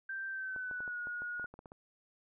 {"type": "tone with pitch glide", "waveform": "sine", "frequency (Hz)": [1568, 1446.2], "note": ["G6", "F#6"], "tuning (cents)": [0, -40], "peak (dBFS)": -37, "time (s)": [0.09, 1.46], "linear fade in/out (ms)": 5, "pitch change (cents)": -140, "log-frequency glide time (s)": [0.29, 1]}
{"type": "clicks", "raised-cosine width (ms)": 1, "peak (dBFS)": -36, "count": 12, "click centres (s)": [0.562, 0.712, 0.805, 0.878, 1.071, 1.22, 1.397, 1.443, 1.54, 1.591, 1.658, 1.719]}
{"effects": []}